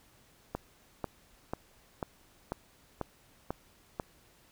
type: click train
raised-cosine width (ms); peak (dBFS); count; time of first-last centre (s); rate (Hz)
1; -19; 8; 0.55-3.998; 2.03
effects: pink hiss -63 dBFS RMS until 4.51 s